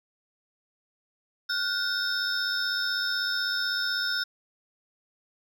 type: tone cluster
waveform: triangle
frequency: 1430 / 1526 / 3693 / 5280 Hz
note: F6 / G6 / A#7 / E8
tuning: +41 / -47 / -17 / +2 cents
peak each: -29 / -31 / -32 / -29 dBFS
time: 1.49-4.24 s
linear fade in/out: 10 ms
effects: none